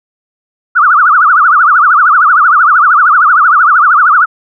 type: tone with vibrato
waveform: sine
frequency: 1309 Hz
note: E6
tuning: 13 cents flat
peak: -3 dBFS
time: 0.75-4.26 s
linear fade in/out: 20 ms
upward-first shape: triangle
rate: 13 Hz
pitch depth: 260 cents each way
effects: none